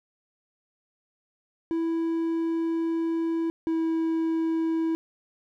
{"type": "tone pair in turn", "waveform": "triangle", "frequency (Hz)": [329.6, 325.6], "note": ["E4", "E4"], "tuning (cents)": [0, -21], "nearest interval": "unison", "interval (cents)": 21, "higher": "first", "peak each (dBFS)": [-22, -21], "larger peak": "second", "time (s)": [[1.71, 3.5], [3.67, 4.95]], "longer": "first", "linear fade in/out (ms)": 0, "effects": []}